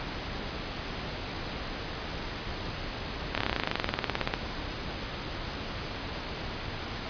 slowing click train, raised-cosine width 0.3 ms, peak -10 dBFS, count 24, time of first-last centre 3.35-4.339 s, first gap 27 ms, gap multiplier 1.04, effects pink hiss -36 dBFS RMS until 7.09 s + resampled to 11025 Hz

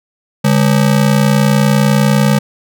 square ring-modulated tone, 174.61 Hz, F3, in tune, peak -6 dBFS, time 0.44-2.39 s, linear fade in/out 10 ms, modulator 30 Hz, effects none

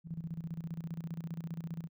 sine tone with tremolo, 164.81 Hz, E3, in tune, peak -35 dBFS, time 0.04-1.89 s, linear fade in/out 50 ms, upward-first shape square, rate 15 Hz, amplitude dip 75%, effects none

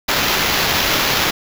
white noise with sample-and-hold, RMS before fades -17 dBFS, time 0.08-1.31 s, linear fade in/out 10 ms, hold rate 8820 Hz, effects none

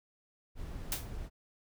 brown noise, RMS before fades -41 dBFS, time 0.55-1.3 s, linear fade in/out 50 ms
white noise with exponential decay, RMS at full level -31 dBFS, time 0.92-1.1 s, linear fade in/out 1 ms, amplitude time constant 38 ms
effects none

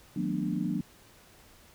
sine tone cluster, 158.5 / 184.9 / 225 / 246.8 / 295.7 Hz, D#3 / F#3 / A3 / B3 / D4, +32 / -1 / +39 / -1 / +12 cents, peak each -37 / -32 / -35 / -36 / -34 dBFS, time 0.16-0.81 s, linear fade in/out 5 ms, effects pink hiss -57 dBFS RMS until 1.74 s

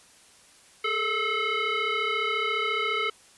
sine tone with frequency modulation, 415.3 Hz, G#4, in tune, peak -24 dBFS, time 0.84-3.1 s, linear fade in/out 5 ms, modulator 865 Hz, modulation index 3.1, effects white hiss -55 dBFS RMS until 3.37 s + resampled to 24000 Hz

